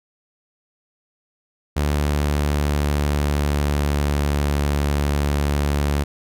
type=tone with pitch glide; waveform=sawtooth; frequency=73.42 to 72.16 Hz; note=D2 to D2; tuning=0 to -30 cents; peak=-14 dBFS; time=1.76-6.04 s; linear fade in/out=10 ms; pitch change=-30 cents; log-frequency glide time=1.99-4.61 s; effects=none